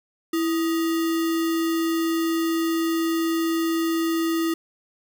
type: tone with sample-and-hold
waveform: sine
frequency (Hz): 329.6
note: E4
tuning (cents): 0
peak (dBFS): -20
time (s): 0.33-4.54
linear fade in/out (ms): 5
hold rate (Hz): 1575
effects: none